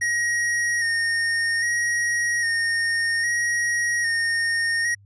square tone with vibrato, 1866 Hz, A#6, 1 cent sharp, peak -21 dBFS, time 0.01-4.95 s, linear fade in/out 10 ms, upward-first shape square, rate 0.62 Hz, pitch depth 24 cents each way, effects added 100 Hz sine -49 dBFS peak until 5.05 s + resampled to 22050 Hz

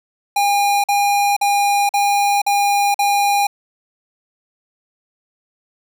square tone bursts, 810 Hz, G#5, 43 cents flat, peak -14 dBFS, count 6, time 0.36-3.47 s, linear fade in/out 5 ms, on 480 ms, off 46 ms, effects none

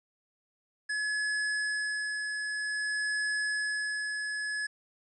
square tone with tremolo, 1700 Hz, G#6, 40 cents sharp, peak -29 dBFS, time 0.89-4.67 s, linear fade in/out 10 ms, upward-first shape sine, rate 0.52 Hz, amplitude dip 35%, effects resampled to 24000 Hz + 11-bit

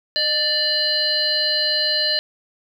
harmonic tone with a mistuned harmonic, 589 Hz, D5, 5 cents sharp, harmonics 1 / 3 / 5 / 7 / 8, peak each -28 / -26 / -26 / -19 / -28 dBFS, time 0.16-2.19 s, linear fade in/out 0 ms, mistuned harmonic 1, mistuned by +62 cents, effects 8-bit

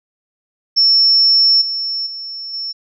sine tone with level steps, 5400 Hz, E8, 41 cents sharp, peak -8 / -18 / -25 / -21 dBFS, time 0.76-2.73 s, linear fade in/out 20 ms, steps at 1.61 / 2.06 / 2.53 s, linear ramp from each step 10 ms, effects none

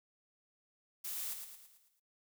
blue noise with echo, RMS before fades -41 dBFS, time 1.04-1.34 s, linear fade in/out 10 ms, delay 110 ms, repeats 6, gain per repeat -6 dB, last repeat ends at 2 s, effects noise-tail reverb RT60 0.4 s tail -26 dB re dry

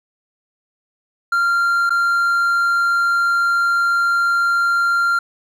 triangle tone with dropouts, 1387 Hz, F6, 12 cents flat, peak -12 dBFS, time 1.32-5.19 s, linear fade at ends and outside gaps 5 ms, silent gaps 1.895-1.904 s, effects none

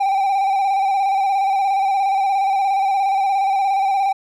triangle tone with vibrato, 784 Hz, G5, in tune, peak -13 dBFS, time 0-4.13 s, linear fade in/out 10 ms, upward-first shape square, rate 17 Hz, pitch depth 36 cents each way, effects none

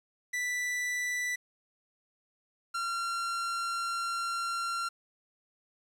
45% pulse tone pair in turn, 1975.5 / 1373.3 Hz, B6 / F6, 0 / -30 cents, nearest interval tritone, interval 630 cents, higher first, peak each -30 / -31 dBFS, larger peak first, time 0.33-1.36 / 2.74-4.89 s, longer second, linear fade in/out 10 ms, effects low-pass 10000 Hz 12 dB/octave + 10-bit

